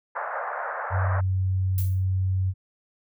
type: band-pass noise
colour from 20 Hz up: pink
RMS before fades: -31 dBFS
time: 0.15-1.21 s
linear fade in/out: 10 ms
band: 560 to 1700 Hz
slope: 48 dB/octave
type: tone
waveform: sine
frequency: 94 Hz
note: F#2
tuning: 28 cents sharp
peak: -21 dBFS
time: 0.9-2.54 s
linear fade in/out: 50 ms
type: noise with exponential decay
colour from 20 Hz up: violet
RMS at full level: -32 dBFS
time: 1.78-2.05 s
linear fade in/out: 1 ms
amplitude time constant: 58 ms
effects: none